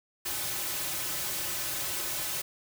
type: noise with comb filter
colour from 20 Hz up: white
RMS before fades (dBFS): -33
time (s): 0.25-2.42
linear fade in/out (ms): 10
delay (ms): 4.3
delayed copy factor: -0.95
effects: none